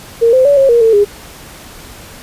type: tone with pitch steps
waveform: sine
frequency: 463.1 / 517 / 570 / 542 / 471.2 / 449.1 / 408.9 Hz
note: A#4 / C5 / C#5 / C#5 / A#4 / A4 / G#4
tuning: -11 / -21 / +48 / -39 / +19 / +35 / -27 cents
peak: -5 dBFS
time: 0.21-1.05 s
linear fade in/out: 20 ms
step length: 120 ms
effects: pink hiss -34 dBFS RMS until 2.22 s + resampled to 32000 Hz